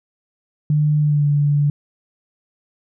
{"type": "tone with pitch glide", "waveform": "sine", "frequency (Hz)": [150, 145.31], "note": ["D3", "D3"], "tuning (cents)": [37, -18], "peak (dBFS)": -13, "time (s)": [0.7, 1.7], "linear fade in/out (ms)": 2, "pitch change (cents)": -55, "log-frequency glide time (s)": [1.01, 1.26], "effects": []}